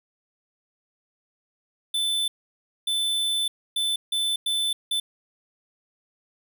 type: tone bursts at uneven times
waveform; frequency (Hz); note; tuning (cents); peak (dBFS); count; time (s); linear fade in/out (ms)
square; 3520; A7; 0; -23; 6; 1.94-2.28 / 2.87-3.48 / 3.76-3.96 / 4.12-4.36 / 4.46-4.73 / 4.91-5; 5
effects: none